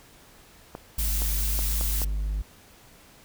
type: clicks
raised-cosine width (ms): 1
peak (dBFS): -21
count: 5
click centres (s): 0.751 / 1.22 / 1.591 / 1.811 / 2.018
type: noise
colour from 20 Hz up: blue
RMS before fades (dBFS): -30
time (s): 0.98-2.05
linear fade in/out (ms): 10
type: tone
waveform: triangle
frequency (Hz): 50.9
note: G#1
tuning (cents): -34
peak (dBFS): -23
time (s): 0.98-2.42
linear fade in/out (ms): 5
effects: pink hiss -53 dBFS RMS until 3.24 s